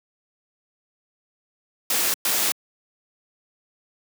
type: noise bursts at uneven times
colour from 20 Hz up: white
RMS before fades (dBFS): -22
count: 2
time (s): 1.9-2.14 / 2.25-2.52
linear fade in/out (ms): 2
effects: high-pass 200 Hz 12 dB/octave